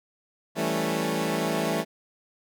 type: chord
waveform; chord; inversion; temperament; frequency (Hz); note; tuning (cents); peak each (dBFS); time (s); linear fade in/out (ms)
15% pulse; A dominant seventh; second; equal; 164.81 / 196 / 220 / 277.2; E3 / G3 / A3 / C#4; 0 / 0 / 0 / 0; -23 / -25 / -23 / -26; 0.55-1.85; 50
effects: none